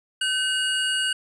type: tone pair together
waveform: square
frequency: 1529.6 / 2875 Hz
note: G6 / F7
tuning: -43 / +50 cents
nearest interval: major seventh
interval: 1093 cents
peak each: -27 / -24 dBFS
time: 0.21-1.13 s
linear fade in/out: 5 ms
effects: resampled to 24000 Hz